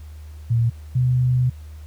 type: tone pair in turn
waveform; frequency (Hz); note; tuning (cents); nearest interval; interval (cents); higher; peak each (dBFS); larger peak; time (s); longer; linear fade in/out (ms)
sine; 116.4 / 126.05; A#2 / B2; -2 / +36; minor second; 138; second; -15; neither; 0.5-0.7 / 0.95-1.5; second; 10
effects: added 76 Hz sine -35 dBFS peak until 1.86 s + pink hiss -54 dBFS RMS until 1.86 s

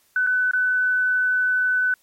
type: tone with dropouts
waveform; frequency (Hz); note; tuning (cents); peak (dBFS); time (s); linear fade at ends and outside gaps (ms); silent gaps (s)
sine; 1502; F#6; +26; -17; 0.16-1.94; 2; 0.266-0.271 / 0.512-0.534
effects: white hiss -61 dBFS RMS until 2.02 s + MP3 64 kbps

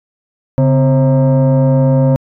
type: tone with frequency modulation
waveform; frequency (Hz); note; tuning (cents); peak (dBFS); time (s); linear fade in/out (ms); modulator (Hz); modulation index
sine; 138.59; C#3; 0; -6; 0.58-2.16; 0; 395; 0.92
effects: tanh soft clip ceiling -4 dBFS

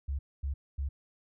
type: tone bursts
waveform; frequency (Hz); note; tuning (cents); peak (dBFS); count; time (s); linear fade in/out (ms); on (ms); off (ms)
sine; 69.3; C#2; 0; -30; 3; 0.08-0.89; 10; 110; 240
effects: none

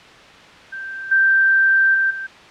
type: tone with level steps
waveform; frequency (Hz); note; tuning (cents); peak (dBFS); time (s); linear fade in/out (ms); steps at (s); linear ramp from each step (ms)
sine; 1568; G6; 0; -27 / -11 / -14 / -25; 0.72-2.27; 10; 1.11 / 1.94 / 2.1; 10
effects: white hiss -42 dBFS RMS until 2.5 s + low-pass 3000 Hz 12 dB/octave

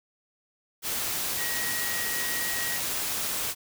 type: tone in noise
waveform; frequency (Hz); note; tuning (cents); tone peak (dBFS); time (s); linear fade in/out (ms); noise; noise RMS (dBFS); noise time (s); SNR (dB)
sine; 1900; A#6; +33; -33; 1.36-2.8; 50; white; -30; 0.82-3.55; -6
effects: none

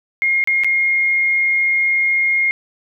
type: tone with dropouts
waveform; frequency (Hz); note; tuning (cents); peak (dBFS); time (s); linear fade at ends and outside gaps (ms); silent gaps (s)
sine; 2138; C7; +37; -13; 0.22-2.51; 0; 0.44-0.474 / 0.636-0.645
effects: none

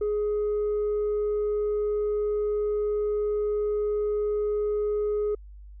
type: tone with tanh clipping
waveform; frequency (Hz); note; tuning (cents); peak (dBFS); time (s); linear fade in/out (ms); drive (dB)
sine; 418.5; G#4; +13; -24; 0.01-5.35; 5; 1
effects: added 50 Hz sine -42 dBFS peak until 5.8 s

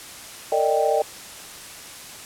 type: chord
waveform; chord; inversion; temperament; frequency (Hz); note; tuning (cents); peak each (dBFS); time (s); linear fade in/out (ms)
sine; Eb major seventh; second; equal with one note detuned; 455 / 587.3 / 622.3 / 784; Bb4 / D5 / Eb5 / G5; -42 / 0 / 0 / 0; -23; 0.52-1.02; 2
effects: white hiss -39 dBFS RMS until 2.25 s + low-pass 11000 Hz 12 dB/octave

